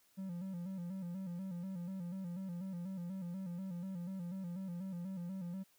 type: tone with vibrato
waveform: triangle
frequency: 182.2 Hz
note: F#3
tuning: 26 cents flat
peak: -38 dBFS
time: 0.17-5.64 s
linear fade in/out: 20 ms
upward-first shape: square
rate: 4.1 Hz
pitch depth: 85 cents each way
effects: white hiss -71 dBFS RMS until 5.78 s